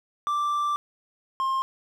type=tone pair in turn; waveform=triangle; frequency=1174.7 / 1062.2 Hz; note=D6 / C6; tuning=0 / +26 cents; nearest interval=major second; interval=174 cents; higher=first; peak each=-21 dBFS; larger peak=neither; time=0.27-0.76 / 1.4-1.62 s; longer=first; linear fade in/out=0 ms; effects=none